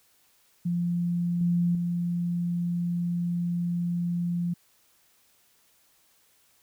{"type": "tone with level steps", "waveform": "sine", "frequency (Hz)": 173.5, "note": "F3", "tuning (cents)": -11, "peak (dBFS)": [-24, -21, -25], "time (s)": [0.65, 4.54], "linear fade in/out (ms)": 10, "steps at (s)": [1.41, 1.75], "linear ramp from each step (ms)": 2, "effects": ["white hiss -64 dBFS RMS until 6.62 s"]}